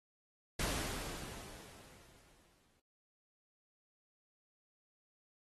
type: noise with exponential decay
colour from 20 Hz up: pink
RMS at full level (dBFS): -36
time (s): 0.59-2.8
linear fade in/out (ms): 5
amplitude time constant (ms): 480
effects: AAC 32 kbps